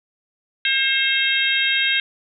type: harmonic tone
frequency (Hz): 535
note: C5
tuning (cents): +38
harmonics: 3 / 4 / 5 / 6 / 7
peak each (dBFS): -23 / -23 / -23 / -23 / -23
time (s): 0.65-2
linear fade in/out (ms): 2
effects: none